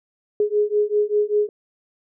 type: beating tone pair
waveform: sine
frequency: 415.3 / 420.4 Hz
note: G#4 / G#4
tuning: 0 / +21 cents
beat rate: 5.1 Hz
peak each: -20 dBFS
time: 0.4-1.49 s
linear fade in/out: 2 ms
effects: none